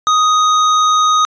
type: tone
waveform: square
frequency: 1249 Hz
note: D#6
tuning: 6 cents sharp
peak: -10 dBFS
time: 0.07-1.25 s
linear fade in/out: 0 ms
effects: resampled to 16000 Hz